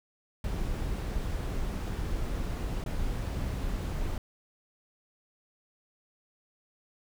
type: noise with dropouts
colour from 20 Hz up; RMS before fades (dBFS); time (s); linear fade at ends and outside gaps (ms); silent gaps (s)
brown; -32; 0.44-4.18; 2; 2.84-2.861
effects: none